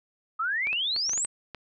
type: exponential sweep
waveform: sine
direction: up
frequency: 1244.5 to 8372 Hz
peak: -25 dBFS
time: 0.39-1.26 s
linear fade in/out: 10 ms
type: clicks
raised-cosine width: 0.3 ms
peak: -22 dBFS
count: 8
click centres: 0.671 / 0.73 / 0.963 / 1.095 / 1.134 / 1.177 / 1.249 / 1.547 s
effects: none